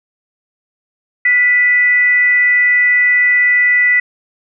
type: tone with frequency modulation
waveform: sine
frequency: 1977 Hz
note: B6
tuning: 1 cent sharp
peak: -8 dBFS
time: 1.25-4 s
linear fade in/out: 5 ms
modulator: 530 Hz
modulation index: 0.22
effects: none